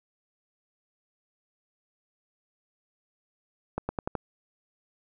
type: accelerating click train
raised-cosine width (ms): 1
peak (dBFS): -15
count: 5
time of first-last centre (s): 3.78-4.153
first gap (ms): 110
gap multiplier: 0.89
effects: none